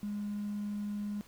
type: tone with hard clipping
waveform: triangle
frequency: 206.2 Hz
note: G#3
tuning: 12 cents flat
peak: -34 dBFS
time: 0.03-1.21 s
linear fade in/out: 0 ms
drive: 3 dB
effects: pink hiss -59 dBFS RMS until 1.27 s